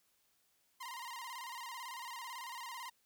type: tone with vibrato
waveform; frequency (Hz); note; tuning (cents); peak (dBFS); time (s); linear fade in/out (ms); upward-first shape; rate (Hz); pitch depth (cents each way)
sawtooth; 987.8; B5; 0; -40; 0.8-2.9; 10; square; 18; 88
effects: white hiss -75 dBFS RMS until 3.05 s